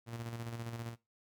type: tone with tremolo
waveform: sawtooth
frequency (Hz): 116.54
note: A#2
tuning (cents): 0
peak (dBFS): -35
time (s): 0.06-0.96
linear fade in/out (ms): 50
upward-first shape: square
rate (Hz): 15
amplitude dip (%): 45
effects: noise-tail reverb RT60 0.2 s tail -17 dB re dry